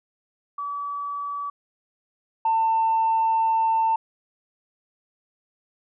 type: tone pair in turn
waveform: sine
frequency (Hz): 1146 / 896.5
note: D6 / A5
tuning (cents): -43 / +32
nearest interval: major third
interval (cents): 425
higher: first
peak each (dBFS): -27 / -17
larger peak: second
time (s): 0.58-1.5 / 2.45-3.96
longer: second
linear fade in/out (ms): 5
effects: tanh soft clip ceiling -14 dBFS